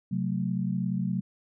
sine chord, F# diminished, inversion second, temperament just, 133.2 / 185 / 222 Hz, C3 / F#3 / A3, +31 / 0 / +16 cents, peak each -32 / -28 / -33 dBFS, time 0.11-1.21 s, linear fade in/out 10 ms, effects none

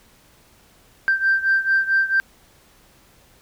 sine beating tone pair, 1568 / 1572.5 Hz, G6 / G6, 0 / +5 cents, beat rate 4.5 Hz, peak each -17 / -20 dBFS, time 1.08-2.2 s, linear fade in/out 0 ms, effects tanh soft clip ceiling -10 dBFS + pink hiss -54 dBFS RMS until 3.41 s

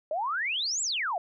sine exponential two-way sweep, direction up then down, 587.3 to 7902 to 643 Hz, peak -27 dBFS, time 0.11-1.18 s, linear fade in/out 2 ms, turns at 0.82 s, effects none

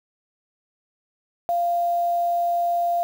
sine tone with quantisation, 693 Hz, F5, 14 cents flat, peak -19 dBFS, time 1.49-3.03 s, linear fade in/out 0 ms, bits 7, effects none

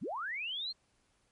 sine linear sweep, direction up, 110 to 4300 Hz, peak -35 dBFS, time 0.01-0.73 s, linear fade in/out 20 ms, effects pink hiss -73 dBFS RMS until 1.31 s + MP3 48 kbps

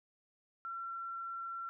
sine tone, 1358 Hz, F6, 49 cents flat, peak -39 dBFS, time 0.65-1.69 s, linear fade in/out 0 ms, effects none

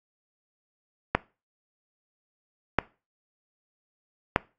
clicks, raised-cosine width 0.5 ms, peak -4 dBFS, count 3, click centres 1.15 / 2.787 / 4.361 s, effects noise-tail reverb RT60 0.3 s tail -21 dB re dry + AAC 32 kbps

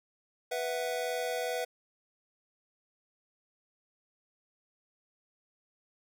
square chord, B suspended fourth, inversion none, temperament just, 493.9 / 658.5 / 740.8 Hz, B4 / E5 / F#5, 0 / -2 / +2 cents, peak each -35 / -37 / -39 dBFS, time 0.51-1.65 s, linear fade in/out 10 ms, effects none

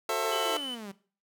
25% pulse chord, F# half-diminished seventh, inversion none, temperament just, 370 / 444 / 532.8 / 666 Hz, F#4 / A4 / C5 / E5, 0 / +16 / +31 / +18 cents, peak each -34 / -28 / -31 / -29 dBFS, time 0.09-0.57 s, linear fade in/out 2 ms
sawtooth exponential sweep, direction down, 477.3 to 190 Hz, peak -35 dBFS, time 0.22-0.92 s, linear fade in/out 10 ms
triangle tone, 3018 Hz, F#7, 34 cents sharp, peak -31 dBFS, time 0.31-0.76 s, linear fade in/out 20 ms
effects noise-tail reverb RT60 0.4 s tail -18 dB re dry

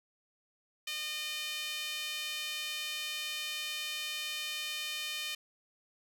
sawtooth tone with high-pass filter, 609 Hz, D#5, 37 cents flat, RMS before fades -38 dBFS, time 0.87-5.35 s, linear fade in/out 5 ms, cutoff 2800 Hz, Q 2.3, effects none

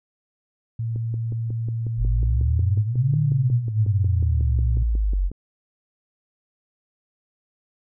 sine tone, 114.3 Hz, A#2, 34 cents flat, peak -23 dBFS, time 0.79-4.83 s, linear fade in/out 5 ms
click train, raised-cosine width 3 ms, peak -22 dBFS, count 25, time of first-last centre 0.96-5.316 s, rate 5.51 Hz
sine exponential two-way sweep, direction up then down, 43.94 to 152.8 to 43.94 Hz, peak -18 dBFS, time 1.97-5.31 s, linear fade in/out 50 ms, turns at 3.18 s
effects none

